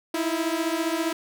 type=beating tone pair; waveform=sawtooth; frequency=320 / 335 Hz; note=D#4 / E4; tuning=+49 / +28 cents; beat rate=15 Hz; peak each=-23 dBFS; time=0.14-1.13 s; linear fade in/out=5 ms; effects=none